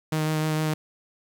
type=tone with vibrato; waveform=sawtooth; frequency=155.56 Hz; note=D#3; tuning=in tune; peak=-19 dBFS; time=0.12-0.74 s; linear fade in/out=5 ms; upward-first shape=sine; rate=6.5 Hz; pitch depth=13 cents each way; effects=9-bit